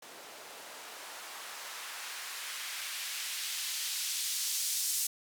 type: noise with band-pass filter sweep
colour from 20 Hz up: blue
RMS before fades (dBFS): -38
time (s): 0.02-5.07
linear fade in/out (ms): 5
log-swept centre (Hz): 420 to 6600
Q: 0.86
effects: none